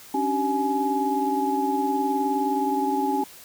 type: tone cluster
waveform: sine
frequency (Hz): 275.7 / 295 / 384.7 / 842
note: C#4 / D4 / G4 / G#5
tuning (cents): -9 / +8 / -33 / +24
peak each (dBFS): -26 / -31 / -29 / -24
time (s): 0.14-3.24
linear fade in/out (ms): 5
effects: white hiss -46 dBFS RMS until 3.44 s